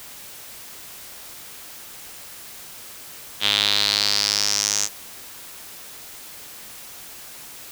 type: tone with band-pass filter sweep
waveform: sawtooth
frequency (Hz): 102.8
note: G#2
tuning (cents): -17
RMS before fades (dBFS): -21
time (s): 3.4-4.89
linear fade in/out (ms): 50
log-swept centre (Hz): 3400 to 6500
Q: 4.7
effects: white hiss -40 dBFS RMS until 7.71 s